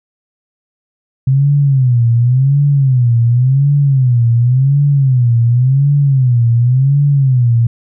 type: tone with vibrato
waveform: sine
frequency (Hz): 129.5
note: C3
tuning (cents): -17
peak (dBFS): -7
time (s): 1.27-7.67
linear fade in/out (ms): 5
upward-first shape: sine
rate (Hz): 0.91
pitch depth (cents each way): 180
effects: none